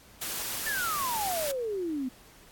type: noise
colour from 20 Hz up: white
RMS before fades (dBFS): -34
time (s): 0.21-1.52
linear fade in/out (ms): 10
type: exponential sweep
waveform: sine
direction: down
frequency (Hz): 1804 to 246.9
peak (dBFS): -29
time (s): 0.66-2.09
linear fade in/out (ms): 10
effects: pink hiss -55 dBFS RMS until 2.51 s + AAC 64 kbps